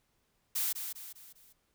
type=noise with echo; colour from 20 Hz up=blue; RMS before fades=-32 dBFS; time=0.55-0.73 s; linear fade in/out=10 ms; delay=200 ms; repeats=4; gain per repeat=-7 dB; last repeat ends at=1.53 s; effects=pink hiss -75 dBFS RMS until 1.74 s